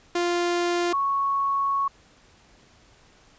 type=tone pair in turn; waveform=sawtooth / sine; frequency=348.7 / 1107.1 Hz; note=F4 / C#6; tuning=-3 / -3 cents; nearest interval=octave + minor sixth; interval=2000 cents; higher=second; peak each=-18 / -21 dBFS; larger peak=first; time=0.15-0.93 / 0.93-1.88 s; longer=second; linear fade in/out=5 ms; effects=pink hiss -56 dBFS RMS until 3.38 s + resampled to 16000 Hz